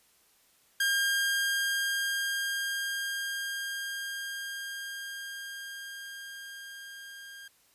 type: tone with level ramp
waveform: sawtooth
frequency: 1609 Hz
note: G6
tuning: 45 cents sharp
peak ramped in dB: -21 to -41 dBFS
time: 0.8-7.48 s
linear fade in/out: 5 ms
effects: white hiss -65 dBFS RMS until 7.74 s + resampled to 32000 Hz